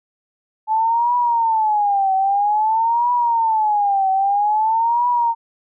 sine tone with vibrato, 863 Hz, A5, 34 cents flat, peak -14 dBFS, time 0.67-5.35 s, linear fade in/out 50 ms, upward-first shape triangle, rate 0.51 Hz, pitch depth 220 cents each way, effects none

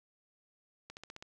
accelerating click train, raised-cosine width 0.2 ms, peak -29 dBFS, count 6, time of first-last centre 0.9-1.225 s, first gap 69 ms, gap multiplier 0.97, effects none

